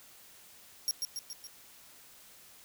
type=tone with echo; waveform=sawtooth; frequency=5588 Hz; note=F8; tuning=in tune; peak=-25 dBFS; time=0.88-0.91 s; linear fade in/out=0 ms; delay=140 ms; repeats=4; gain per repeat=-4 dB; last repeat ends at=1.47 s; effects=white hiss -56 dBFS RMS until 2.64 s